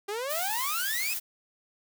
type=exponential sweep; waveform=sawtooth; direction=up; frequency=392 to 2637 Hz; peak=-27 dBFS; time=0.08-1.14 s; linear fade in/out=10 ms
type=noise; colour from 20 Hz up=blue; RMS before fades=-33 dBFS; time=0.29-1.2 s; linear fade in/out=20 ms
effects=none